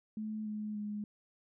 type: tone with pitch steps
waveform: sine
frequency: 215.7 / 212.1 / 208.6 Hz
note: A3 / G#3 / G#3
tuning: -34 / +37 / +8 cents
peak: -36 dBFS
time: 0.17-1.04 s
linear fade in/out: 2 ms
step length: 290 ms
effects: none